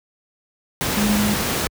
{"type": "tone in noise", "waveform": "sine", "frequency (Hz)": 208.4, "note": "G#3", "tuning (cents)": 6, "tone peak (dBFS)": -17, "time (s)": [0.97, 1.34], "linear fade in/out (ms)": 0, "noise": "pink", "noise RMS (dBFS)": -22, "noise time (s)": [0.81, 1.67], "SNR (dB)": 2, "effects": ["high-pass 60 Hz 12 dB/octave"]}